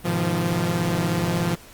sawtooth tone cluster, 104.7 / 125.6 / 156.3 / 173 Hz, G#2 / B2 / D#3 / F3, +15 / +30 / +8 / -16 cents, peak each -26 / -26 / -24 / -19 dBFS, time 0.04-1.56 s, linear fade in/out 20 ms, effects pink hiss -46 dBFS RMS until 1.73 s + Opus 32 kbps

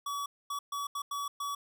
square tone bursts at uneven times, 1137 Hz, C#6, 44 cents sharp, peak -34 dBFS, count 6, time 0.06-0.26 / 0.5-0.59 / 0.72-0.87 / 0.95-1.02 / 1.11-1.28 / 1.4-1.55 s, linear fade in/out 5 ms, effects none

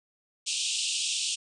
pink band-pass noise, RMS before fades -30 dBFS, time 0.46-1.36 s, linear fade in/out 20 ms, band 2600 to 9100 Hz, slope 96 dB/octave, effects none

